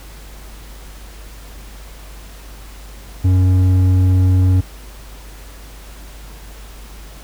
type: tone with hard clipping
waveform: sine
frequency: 92.5 Hz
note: F#2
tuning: in tune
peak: -11 dBFS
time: 3.24-4.61 s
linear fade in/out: 10 ms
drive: 6 dB
effects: added 50 Hz sine -34 dBFS peak until 7.23 s + pink hiss -41 dBFS RMS until 7.23 s